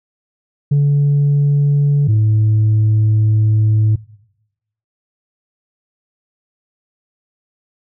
sine tone pair in turn, 143.4 / 108.04 Hz, D3 / A2, -41 / -31 cents, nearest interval perfect fourth, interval 490 cents, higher first, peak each -7 dBFS, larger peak neither, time 0.71-2.08 / 2.08-3.96 s, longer second, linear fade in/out 10 ms, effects noise-tail reverb RT60 0.9 s tail -22 dB re dry + tanh soft clip ceiling -8 dBFS

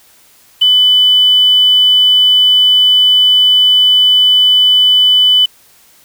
sine tone with quantisation, 3000 Hz, F#7, 23 cents sharp, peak -5 dBFS, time 0.61-5.46 s, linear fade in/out 10 ms, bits 5, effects white hiss -46 dBFS RMS until 6.04 s

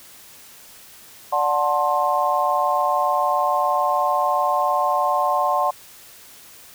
sine chord, D dominant seventh, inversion none, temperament just, 587.3 / 734.2 / 881 / 1057.2 Hz, D5 / F#5 / A5 / C6, 0 / -14 / +2 / +18 cents, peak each -24 / -22 / -24 / -21 dBFS, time 1.32-5.71 s, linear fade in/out 10 ms, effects white hiss -45 dBFS RMS until 6.74 s

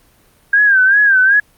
sine tone with vibrato, 1595 Hz, G6, 30 cents sharp, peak -7 dBFS, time 0.53-1.4 s, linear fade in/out 5 ms, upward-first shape sine, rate 2.6 Hz, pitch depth 100 cents each way, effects pink hiss -52 dBFS RMS until 1.57 s + Opus 32 kbps

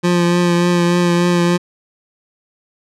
25% pulse tone with vibrato, 174.61 Hz, F3, in tune, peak -8 dBFS, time 0.03-1.58 s, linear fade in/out 20 ms, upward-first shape triangle, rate 3.4 Hz, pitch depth 23 cents each way, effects low-pass 8000 Hz 12 dB/octave

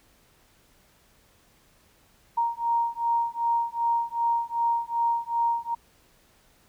sine beating tone pair, 932.3 / 934.9 Hz, A#5 / A#5, 0 / +5 cents, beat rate 2.6 Hz, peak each -26 / -26 dBFS, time 2.37-5.75 s, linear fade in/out 10 ms, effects pink hiss -61 dBFS RMS until 6.68 s

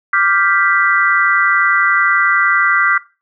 sine chord, G dominant seventh, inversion second, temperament equal, 1174.7 / 1396.9 / 1568 / 1975.5 Hz, D6 / F6 / G6 / B6, 0 / 0 / 0 / 0 cents, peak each -16 dBFS, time 0.13-2.98 s, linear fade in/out 5 ms, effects noise-tail reverb RT60 0.3 s tail -19 dB re dry

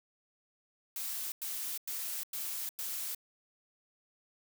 blue noise bursts, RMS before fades -38 dBFS, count 5, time 0.96-3.148 s, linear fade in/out 2 ms, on 360 ms, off 97 ms, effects none

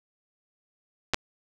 clicks, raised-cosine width 0.2 ms, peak -6 dBFS, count 2, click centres 1.136 / 1.144 s, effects none

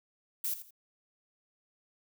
violet noise with echo, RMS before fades -33 dBFS, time 0.44-0.54 s, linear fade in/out 5 ms, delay 84 ms, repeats 2, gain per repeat -12 dB, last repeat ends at 0.708 s, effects none

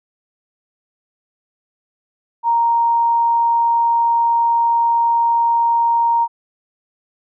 sine tone, 932.3 Hz, A#5, in tune, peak -12 dBFS, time 2.43-6.28 s, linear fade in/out 50 ms, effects none

